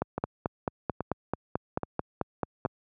two click trains, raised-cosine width 1 ms, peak -13 / -16 dBFS, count 13 / 4, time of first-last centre 0.02-2.652 / 0.18-2.659 s, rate 4.56 / 1.21 Hz, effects high-pass 80 Hz 12 dB/octave

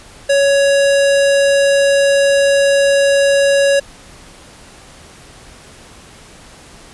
square tone, 558 Hz, C#5, 11 cents sharp, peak -10 dBFS, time 0.29-3.8 s, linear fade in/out 10 ms, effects pink hiss -40 dBFS RMS until 6.93 s + resampled to 24000 Hz

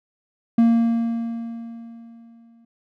triangle tone with exponential decay, 231.1 Hz, A#3, 15 cents flat, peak -9 dBFS, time 0.58-2.65 s, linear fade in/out 5 ms, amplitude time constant 450 ms, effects none

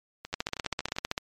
two click trains, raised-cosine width 0.2 ms, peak -11 / -20 dBFS, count 14 / 10, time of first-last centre 0.34-1.179 / 0.25-0.964 s, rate 15.5 / 12.6 Hz, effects MP3 64 kbps

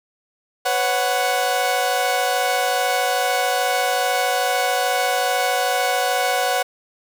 sawtooth chord, B suspended second, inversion none, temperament equal with one note detuned, 500.8 / 554.4 / 740 Hz, B4 / C#5 / F#5, +24 / 0 / 0 cents, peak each -21 / -21 / -16 dBFS, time 0.65-6.63 s, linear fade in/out 10 ms, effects none

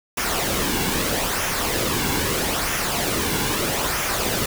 pink noise with flanger, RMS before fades -23 dBFS, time 0.17-4.46 s, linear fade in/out 5 ms, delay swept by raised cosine 0.23 to 1.63 ms, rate 0.78 Hz, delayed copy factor -0.5, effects none

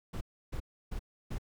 brown noise bursts, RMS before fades -36 dBFS, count 4, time 0.13-1.384 s, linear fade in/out 10 ms, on 81 ms, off 310 ms, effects none

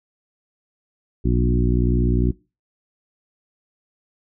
harmonic tone with a mistuned harmonic, 60.1 Hz, B1, 46 cents flat, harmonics 1 / 2 / 3 / 4 / 5 / 6, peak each -19 / -22 / -24 / -25 / -26 / -27 dBFS, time 1.24-2.32 s, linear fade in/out 20 ms, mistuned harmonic 1, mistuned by -58 cents, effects noise-tail reverb RT60 0.3 s tail -23 dB re dry

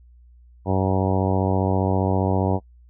harmonic tone, 95 Hz, F#2, 46 cents sharp, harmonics 1 / 2 / 3 / 4 / 5 / 6 / 7 / 8 / 9 / 10, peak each -22 / -25 / -27 / -28 / -29 / -30 / -30 / -31 / -32 / -32 dBFS, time 0.65-2.6 s, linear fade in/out 50 ms, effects noise-tail reverb RT60 0.1 s tail -26 dB re dry + added 60 Hz sine -47 dBFS peak until 2.89 s

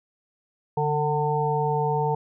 harmonic tone with a mistuned harmonic, 149.9 Hz, D3, 36 cents sharp, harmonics 1 / 3 / 5 / 6, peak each -26 / -26 / -29 / -26 dBFS, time 0.77-2.15 s, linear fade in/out 5 ms, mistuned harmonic 1, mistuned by -37 cents, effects none

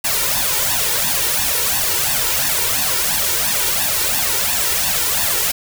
white noise with flanger, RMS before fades -18 dBFS, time 0.04-5.52 s, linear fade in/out 10 ms, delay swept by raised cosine 1.1 to 2.2 ms, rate 2.9 Hz, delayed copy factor +0.8, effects none

